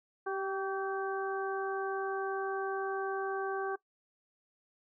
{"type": "harmonic tone with a mistuned harmonic", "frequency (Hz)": 388.5, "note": "G4", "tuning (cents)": -16, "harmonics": [1, 2, 3, 4], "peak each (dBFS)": [-35, -38, -40, -41], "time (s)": [0.26, 3.76], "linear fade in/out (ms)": 10, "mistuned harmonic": 3, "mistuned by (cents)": -33, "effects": ["noise-tail reverb RT60 0.1 s tail -20 dB re dry"]}